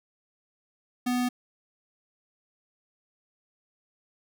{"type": "tone", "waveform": "square", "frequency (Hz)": 247.6, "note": "B3", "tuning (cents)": 5, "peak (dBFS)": -25, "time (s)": [1.06, 1.29], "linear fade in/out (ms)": 10, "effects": []}